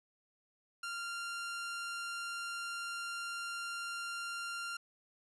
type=tone; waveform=sawtooth; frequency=1389 Hz; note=F6; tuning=10 cents flat; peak=-35 dBFS; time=0.83-4.77 s; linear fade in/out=5 ms; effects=resampled to 24000 Hz + 11-bit